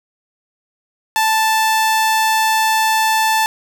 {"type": "tone", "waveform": "sawtooth", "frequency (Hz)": 880, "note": "A5", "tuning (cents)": 0, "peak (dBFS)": -9, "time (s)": [1.16, 3.46], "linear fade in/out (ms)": 0, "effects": []}